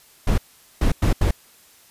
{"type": "noise bursts at uneven times", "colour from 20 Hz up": "brown", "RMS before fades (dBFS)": -17, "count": 4, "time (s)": [[0.27, 0.38], [0.81, 0.92], [1.02, 1.13], [1.21, 1.31]], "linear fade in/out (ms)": 5, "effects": ["white hiss -52 dBFS RMS until 1.9 s", "resampled to 32000 Hz"]}